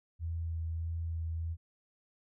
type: tone with vibrato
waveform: sine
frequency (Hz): 82.41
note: E2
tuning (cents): 0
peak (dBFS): -33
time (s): 0.19-1.57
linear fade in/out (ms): 50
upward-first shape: sine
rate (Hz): 1.6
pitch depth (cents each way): 14
effects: none